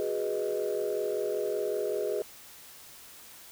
sine chord, G# minor seventh, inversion third, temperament equal, 370 / 415.3 / 493.9 / 622.3 Hz, F#4 / G#4 / B4 / D#5, 0 / 0 / 0 / 0 cents, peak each -35 / -30 / -34 / -34 dBFS, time 0-2.22 s, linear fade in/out 0 ms, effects tanh soft clip ceiling -21 dBFS + white hiss -50 dBFS RMS until 3.51 s

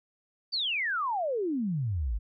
sine exponential sweep, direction down, 4726 to 47.43 Hz, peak -27 dBFS, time 0.52-2.19 s, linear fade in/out 20 ms, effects none

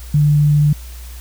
sine tone, 147.8 Hz, D3, 11 cents sharp, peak -9 dBFS, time 0.14-0.73 s, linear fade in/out 5 ms, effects added 60 Hz sine -30 dBFS peak until 1.2 s + white hiss -41 dBFS RMS until 1.2 s

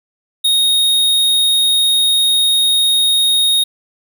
square tone, 3729 Hz, A#7, in tune, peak -11 dBFS, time 0.44-3.64 s, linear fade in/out 10 ms, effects none

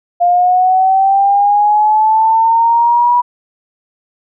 sine linear sweep, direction up, 698.5 to 976 Hz, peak -7 dBFS, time 0.2-3.22 s, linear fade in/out 20 ms, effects none

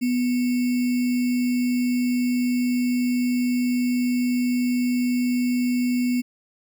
sine tone with sample-and-hold, 246.9 Hz, B3, in tune, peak -19 dBFS, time 0.01-6.22 s, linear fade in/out 20 ms, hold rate 2450 Hz, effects none

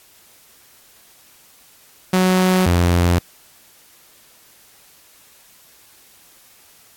sawtooth tone pair in turn, 185 / 87.31 Hz, F#3 / F2, 0 / 0 cents, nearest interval octave + minor second, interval 1300 cents, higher first, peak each -9 dBFS, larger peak neither, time 2.13-2.66 / 2.66-3.19 s, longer neither, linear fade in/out 5 ms, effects white hiss -50 dBFS RMS until 6.96 s + AAC 64 kbps

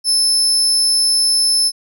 30% pulse tone, 5260 Hz, E8, 5 cents flat, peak -8 dBFS, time 0.04-1.72 s, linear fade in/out 50 ms, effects none

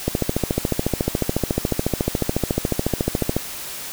click train, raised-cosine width 2 ms, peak -5 dBFS, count 47, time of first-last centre 0.08-3.366 s, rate 14 Hz, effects white hiss -32 dBFS RMS until 3.92 s

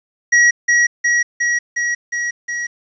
square tone with echo, 1912 Hz, A#6, 43 cents sharp, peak -9 dBFS, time 0.32-0.51 s, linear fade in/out 10 ms, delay 360 ms, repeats 6, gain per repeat -2 dB, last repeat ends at 2.67 s, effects resampled to 16000 Hz + 8-bit

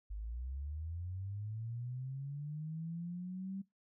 sine linear sweep, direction up, 49 to 196 Hz, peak -39 dBFS, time 0.1-3.62 s, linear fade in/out 10 ms, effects noise-tail reverb RT60 0.2 s tail -22 dB re dry

